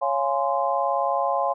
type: chord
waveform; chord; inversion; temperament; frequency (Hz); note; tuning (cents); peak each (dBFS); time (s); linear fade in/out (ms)
sine; Db major seventh; none; just; 554.4 / 693 / 831.5 / 1039.4; Db5 / F5 / Ab5 / C6; 0 / -14 / +2 / -12; -26; 0.01-1.54; 20
effects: none